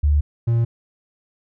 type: tone pair in turn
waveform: sine / triangle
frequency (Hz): 73.42 / 116.55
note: D2 / A#2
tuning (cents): 0 / 0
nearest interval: minor sixth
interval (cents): 800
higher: second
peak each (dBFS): -13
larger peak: neither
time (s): 0.03-0.21 / 0.47-0.65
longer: neither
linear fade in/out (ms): 10
effects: none